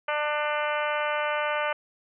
harmonic tone, 298.2 Hz, D4, 27 cents sharp, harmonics 2 / 3 / 4 / 5 / 6 / 7 / 8 / 9 / 10, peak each -29 / -32 / -32 / -32 / -39 / -36 / -37 / -41 / -40 dBFS, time 0.08-1.73 s, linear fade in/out 5 ms, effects none

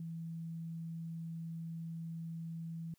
sine tone, 164.81 Hz, E3, in tune, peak -40 dBFS, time 0-2.94 s, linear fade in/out 2 ms, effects white hiss -75 dBFS RMS until 2.98 s

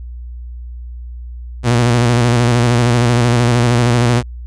sawtooth tone with vibrato, 120 Hz, B2, 49 cents flat, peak -6 dBFS, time 1.63-4.23 s, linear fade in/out 50 ms, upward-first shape square, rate 13 Hz, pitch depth 42 cents each way, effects added 60 Hz sine -26 dBFS peak until 4.46 s + resampled to 22050 Hz

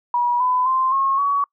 sine tone with pitch steps, 966 / 1004.1 / 1043.7 / 1084.9 / 1127.7 Hz, B5 / B5 / C6 / C#6 / C#6, -39 / +28 / -5 / -38 / +29 cents, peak -16 dBFS, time 0.14-1.44 s, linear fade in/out 2 ms, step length 260 ms, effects noise-tail reverb RT60 0.1 s tail -26 dB re dry

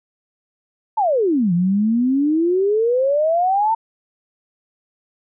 sine exponential two-way sweep, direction down then up, 916 to 169 to 916 Hz, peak -14 dBFS, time 0.97-3.75 s, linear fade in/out 10 ms, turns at 1.53 s, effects none

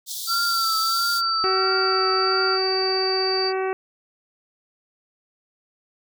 pink high-pass noise, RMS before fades -31 dBFS, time 0.06-1.22 s, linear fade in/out 50 ms, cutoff 3400 Hz, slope 96 dB/octave
sine tone, 4627 Hz, D8, 27 cents flat, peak -23 dBFS, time 0.25-3.53 s, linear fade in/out 50 ms
sine tone with vibrato, 1351 Hz, E6, 42 cents sharp, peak -22 dBFS, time 0.27-2.59 s, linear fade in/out 50 ms, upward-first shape triangle, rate 1.5 Hz, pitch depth 56 cents each way
harmonic tone, 379.3 Hz, F#4, 43 cents sharp, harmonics 1 / 2 / 3 / 4 / 5 / 6 / 7, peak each -23 / -29 / -33 / -35 / -37 / -39 / -40 dBFS, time 1.44-3.73 s, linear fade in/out 0 ms
effects none

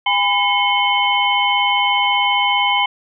sine tone cluster, 816 / 999 / 2170 / 3059 Hz, G#5 / B5 / C#7 / G7, -31 / +20 / -37 / -43 cents, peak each -19 dBFS, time 0.06-2.86 s, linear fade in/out 5 ms, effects none

